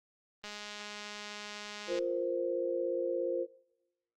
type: click train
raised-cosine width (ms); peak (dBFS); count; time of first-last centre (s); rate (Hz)
0.2; -26; 323; 0.44-1.988; 208
type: chord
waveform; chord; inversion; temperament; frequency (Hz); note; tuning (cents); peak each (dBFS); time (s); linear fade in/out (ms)
sine; F suspended fourth; none; equal; 349.2 / 466.2 / 523.3; F4 / Bb4 / C5; 0 / 0 / 0; -35 / -37 / -33; 1.87-3.47; 50
effects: noise-tail reverb RT60 1.0 s tail -23 dB re dry + Opus 24 kbps